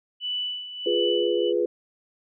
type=tone with tremolo; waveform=sine; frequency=2974 Hz; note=F#7; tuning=8 cents sharp; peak=-25 dBFS; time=0.2-1.53 s; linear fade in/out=50 ms; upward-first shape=sine; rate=1.5 Hz; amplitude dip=70%
type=chord; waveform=sine; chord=F diminished; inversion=none; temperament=equal; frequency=349.2 / 415.3 / 493.9 Hz; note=F4 / Ab4 / Cb5; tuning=0 / 0 / 0 cents; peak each=-25 dBFS; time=0.86-1.66 s; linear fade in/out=5 ms
effects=none